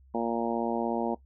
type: harmonic tone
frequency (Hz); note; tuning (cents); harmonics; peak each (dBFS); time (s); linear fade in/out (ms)
116.54; A#2; 0; 2 / 3 / 4 / 5 / 6 / 7 / 8; -31 / -33 / -34 / -35 / -36 / -36 / -37; 0.14-1.15; 10
effects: noise-tail reverb RT60 0.1 s tail -17 dB re dry + added 66 Hz sine -54 dBFS peak until 1.25 s